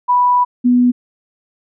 sine tone pair in turn, 985 / 246.2 Hz, B5 / B3, -5 / -5 cents, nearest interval 2 octaves, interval 2400 cents, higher first, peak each -9 / -8 dBFS, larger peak second, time 0.08-0.45 / 0.64-0.92 s, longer first, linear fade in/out 20 ms, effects none

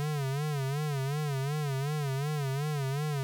square tone with vibrato, 142.7 Hz, D3, 49 cents flat, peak -30 dBFS, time 0-3.23 s, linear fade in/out 0 ms, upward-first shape sine, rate 2.7 Hz, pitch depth 120 cents each way, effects none

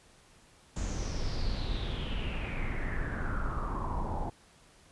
brown noise with low-pass filter sweep, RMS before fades -33 dBFS, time 0.76-4.3 s, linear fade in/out 5 ms, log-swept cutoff 7100 to 790 Hz, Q 6.6, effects pink hiss -60 dBFS RMS until 4.91 s + resampled to 24000 Hz

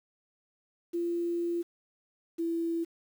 sine tone pair in turn, 343 / 333.6 Hz, F4 / E4, -31 / +21 cents, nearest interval unison, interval 48 cents, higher first, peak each -28 dBFS, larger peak neither, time 0.93-1.63 / 2.38-2.85 s, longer first, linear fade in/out 20 ms, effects 9-bit

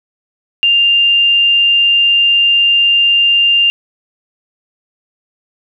sine tone, 2796 Hz, F7, 1 cent sharp, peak -7 dBFS, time 0.63-3.7 s, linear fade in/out 0 ms, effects 8-bit

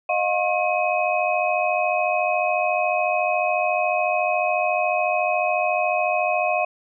sine tone cluster, 619 / 713 / 1079 / 2528 Hz, D#5 / F5 / C#6 / D#7, -9 / +36 / -47 / +27 cents, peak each -24 / -22 / -29 / -25 dBFS, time 0.09-6.65 s, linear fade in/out 5 ms, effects none

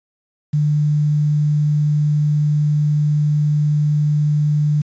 sine tone with quantisation, 149.1 Hz, D3, 27 cents sharp, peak -13 dBFS, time 0.53-4.82 s, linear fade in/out 10 ms, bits 7, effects resampled to 16000 Hz

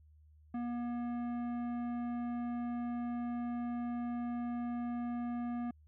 sine tone with tanh clipping, 240 Hz, B3, 49 cents flat, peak -37 dBFS, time 0.54-5.71 s, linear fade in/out 5 ms, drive 13 dB, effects added 76 Hz sine -59 dBFS peak until 5.87 s

